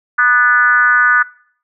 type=tone with frequency modulation; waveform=sine; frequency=1480 Hz; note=F#6; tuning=in tune; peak=-8 dBFS; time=0.18-1.23 s; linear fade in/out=10 ms; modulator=259 Hz; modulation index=0.99; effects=noise-tail reverb RT60 0.6 s tail -22 dB re dry